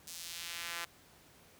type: tone with high-pass filter sweep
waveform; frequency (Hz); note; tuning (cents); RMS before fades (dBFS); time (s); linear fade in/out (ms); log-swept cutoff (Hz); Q
sawtooth; 170.2; F3; -44; -43; 0.07-0.85; 5; 5900 to 1400; 0.96
effects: pink hiss -61 dBFS RMS until 1.59 s + high-pass 60 Hz 12 dB/octave